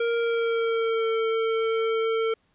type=tone with pitch glide; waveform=square; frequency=466.2 to 449.3 Hz; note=A#4 to A4; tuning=0 to +36 cents; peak=-23 dBFS; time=0-2.34 s; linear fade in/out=5 ms; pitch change=-64 cents; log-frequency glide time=0.17-1.11 s; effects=pink hiss -68 dBFS RMS until 2.54 s + resampled to 8000 Hz